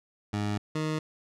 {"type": "tone pair in turn", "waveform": "20% pulse", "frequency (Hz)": [103.83, 155.57], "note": ["G#2", "D#3"], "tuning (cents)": [0, 0], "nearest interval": "perfect fifth", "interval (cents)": 700, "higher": "second", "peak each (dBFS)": -23, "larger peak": "neither", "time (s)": [[0.33, 0.58], [0.75, 0.99]], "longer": "first", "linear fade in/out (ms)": 5, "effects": ["low-pass 7000 Hz 12 dB/octave"]}